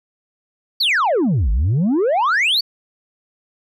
sine exponential two-way sweep, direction down then up, 4699 to 49 to 4699 Hz, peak -11 dBFS, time 0.8-2.61 s, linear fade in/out 10 ms, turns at 1.51 s, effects tanh soft clip ceiling -13 dBFS

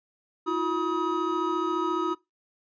triangle tone cluster, 323.5 / 357.9 / 968 / 1263 Hz, E4 / F4 / B5 / D#6, -32 / +42 / -35 / +26 cents, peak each -28 / -27 / -31 / -28 dBFS, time 0.46-2.15 s, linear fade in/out 20 ms, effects noise-tail reverb RT60 0.2 s tail -21 dB re dry + resampled to 16000 Hz

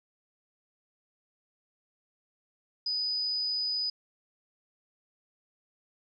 sine tone, 4978 Hz, D#8, in tune, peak -28 dBFS, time 2.86-3.9 s, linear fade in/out 5 ms, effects none

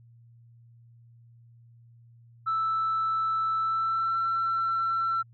sine tone with pitch glide, 1318.5 to 1345.4 Hz, E6 to E6, 0 to +35 cents, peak -23 dBFS, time 2.46-5.23 s, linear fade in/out 20 ms, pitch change +35 cents, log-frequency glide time 3.59-4.17 s, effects tanh soft clip ceiling -21 dBFS + added 117 Hz sine -52 dBFS peak until 5.33 s

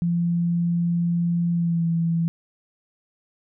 sine tone with pitch glide, 171.5 to 166.71 Hz, F3 to E3, -31 to +20 cents, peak -19 dBFS, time 0.02-2.28 s, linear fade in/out 0 ms, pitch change -49 cents, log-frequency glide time 1.52-1.86 s, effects none

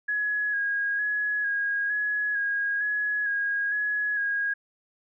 sine tone with vibrato, 1661.2 Hz, G#6, in tune, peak -24 dBFS, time 0.08-4.54 s, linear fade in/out 10 ms, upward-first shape square, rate 1.1 Hz, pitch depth 23 cents each way, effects none

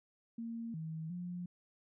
sine tone with pitch steps, 230.2 / 159.8 / 177.1 Hz, A#3 / D#3 / F3, -22 / +47 / +24 cents, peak -39 dBFS, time 0.38-1.46 s, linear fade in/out 5 ms, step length 360 ms, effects none

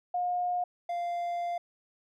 sine / triangle tone pair in turn, 715 / 695.4 Hz, F5 / F5, +41 / -8 cents, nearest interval unison, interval 49 cents, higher first, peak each -27 / -28 dBFS, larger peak first, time 0.14-0.64 / 0.89-1.58 s, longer second, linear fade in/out 5 ms, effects none

